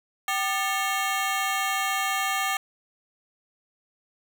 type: ring-modulated tone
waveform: 20% pulse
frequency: 990 Hz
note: B5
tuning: 4 cents sharp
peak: -16 dBFS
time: 0.28-2.57 s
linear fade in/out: 2 ms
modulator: 217 Hz
effects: none